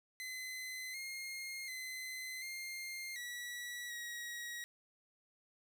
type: tone with pitch steps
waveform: sawtooth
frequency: 2037 / 2134 / 2042 / 2115 / 1940 / 1904 Hz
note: C7 / C7 / C7 / C7 / B6 / A#6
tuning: -47 / +34 / -43 / +18 / -31 / +36 cents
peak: -39 dBFS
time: 0.2-4.64 s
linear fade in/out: 0 ms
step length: 740 ms
effects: none